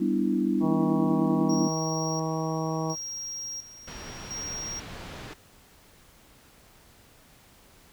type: chord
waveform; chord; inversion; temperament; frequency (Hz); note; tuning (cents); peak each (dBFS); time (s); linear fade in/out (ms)
sine; E minor seventh; first; equal; 196 / 246.9 / 293.7 / 329.6; G3 / B3 / D4 / E4; 0 / 0 / 0 / 0; -28; 0-1.69; 10
type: harmonic tone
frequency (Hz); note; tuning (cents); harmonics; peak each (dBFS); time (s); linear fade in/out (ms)
159.8; D#3; +47; 1 / 2 / 3 / 4 / 5 / 6 / 7; -30 / -33 / -35 / -36 / -37 / -38 / -38; 0.6-2.96; 50
type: tone with tremolo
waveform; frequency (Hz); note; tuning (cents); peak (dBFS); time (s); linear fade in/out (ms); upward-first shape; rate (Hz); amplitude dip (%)
triangle; 5620; F8; +10; -32; 1.49-4.8; 10; square; 0.71; 75
type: low-pass noise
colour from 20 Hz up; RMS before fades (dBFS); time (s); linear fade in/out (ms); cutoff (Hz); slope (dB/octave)
pink; -41; 3.87-5.34; 10; 4500; 12
effects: pink hiss -56 dBFS RMS until 7.92 s